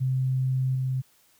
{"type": "tone with level steps", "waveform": "sine", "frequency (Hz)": 130.4, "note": "C3", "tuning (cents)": -5, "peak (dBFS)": [-22, -24], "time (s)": [0, 1.02], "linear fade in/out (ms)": 20, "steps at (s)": 0.75, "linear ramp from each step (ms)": 2, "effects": ["white hiss -62 dBFS RMS until 1.39 s"]}